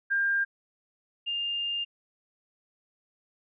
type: tone pair in turn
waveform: sine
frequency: 1600 / 2808 Hz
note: G6 / F7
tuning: +35 / +9 cents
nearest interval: minor seventh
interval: 974 cents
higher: second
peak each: -23 / -28 dBFS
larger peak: first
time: 0.1-0.45 / 1.26-1.85 s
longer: second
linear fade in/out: 20 ms
effects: none